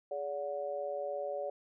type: tone with amplitude modulation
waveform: sine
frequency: 573 Hz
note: D5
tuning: 43 cents flat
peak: -30 dBFS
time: 0.11-1.5 s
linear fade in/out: 5 ms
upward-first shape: sine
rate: 157 Hz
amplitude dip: 95%
effects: none